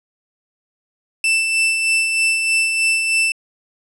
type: tone with tremolo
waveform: 40% pulse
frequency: 2660 Hz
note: E7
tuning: 15 cents sharp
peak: -12 dBFS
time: 1.24-3.32 s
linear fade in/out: 2 ms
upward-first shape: sine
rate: 3.2 Hz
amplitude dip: 40%
effects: low-pass 12000 Hz 12 dB/octave